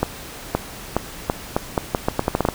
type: accelerating click train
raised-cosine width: 1 ms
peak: -3 dBFS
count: 14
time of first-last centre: 0.03-2.487 s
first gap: 520 ms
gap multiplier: 0.8
effects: pink hiss -36 dBFS RMS until 2.54 s